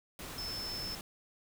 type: tone in noise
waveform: sine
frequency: 5270 Hz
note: E8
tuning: 1 cent flat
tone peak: -38 dBFS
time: 0.38-0.95 s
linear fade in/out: 2 ms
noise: pink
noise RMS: -44 dBFS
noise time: 0.19-1.01 s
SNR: +3 dB
effects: none